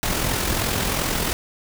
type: noise with amplitude modulation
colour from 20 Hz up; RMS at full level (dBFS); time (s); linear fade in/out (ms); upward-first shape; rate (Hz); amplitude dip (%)
pink; -21; 0.03-1.33; 0; sine; 42.8; 45
effects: none